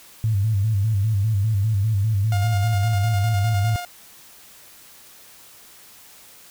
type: tone with vibrato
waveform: sine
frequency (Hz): 104.4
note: G#2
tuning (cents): +10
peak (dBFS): -17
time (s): 0.24-3.76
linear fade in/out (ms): 0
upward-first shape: square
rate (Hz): 5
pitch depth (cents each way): 100
type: tone with tremolo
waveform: sawtooth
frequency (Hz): 709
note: F5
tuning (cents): +26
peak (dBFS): -23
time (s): 2.32-3.85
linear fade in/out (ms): 2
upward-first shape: square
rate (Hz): 9.8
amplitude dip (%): 30
effects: white hiss -47 dBFS RMS until 6.5 s